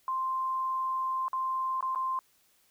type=tone with dropouts; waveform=sine; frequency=1046.5 Hz; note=C6; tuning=in tune; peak=-28 dBFS; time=0.08-2.19 s; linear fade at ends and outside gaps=1 ms; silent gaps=1.282-1.331 / 1.808-1.826 / 1.949-1.958 s; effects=white hiss -67 dBFS RMS until 2.7 s